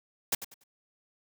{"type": "noise with echo", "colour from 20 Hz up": "white", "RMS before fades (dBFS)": -27, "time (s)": [0.32, 0.35], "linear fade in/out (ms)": 5, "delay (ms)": 96, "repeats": 3, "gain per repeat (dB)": -12, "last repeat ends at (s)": 0.638, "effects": []}